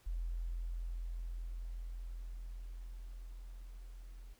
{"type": "tone with level ramp", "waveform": "sine", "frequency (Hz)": 42.5, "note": "F1", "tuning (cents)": -46, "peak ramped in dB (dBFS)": [-35, -48], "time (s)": [0.06, 4.34], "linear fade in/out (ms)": 10, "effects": ["pink hiss -68 dBFS RMS until 4.39 s"]}